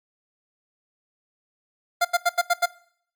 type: tone bursts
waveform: 25% pulse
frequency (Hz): 698.5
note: F5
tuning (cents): 0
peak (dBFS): -13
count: 6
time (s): 2.01-2.66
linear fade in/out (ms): 10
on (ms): 40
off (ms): 82
effects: noise-tail reverb RT60 0.6 s tail -20 dB re dry + MP3 96 kbps